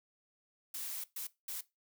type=noise bursts at uneven times; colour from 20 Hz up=blue; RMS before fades=-41 dBFS; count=3; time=0.74-1.04 / 1.16-1.27 / 1.48-1.61 s; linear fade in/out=5 ms; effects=noise-tail reverb RT60 0.2 s tail -18 dB re dry